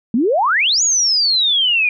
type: exponential two-way sweep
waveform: sine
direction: up then down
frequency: 211 to 6920 to 2397 Hz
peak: -12 dBFS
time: 0.14-1.89 s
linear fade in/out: 2 ms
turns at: 0.83 s
effects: none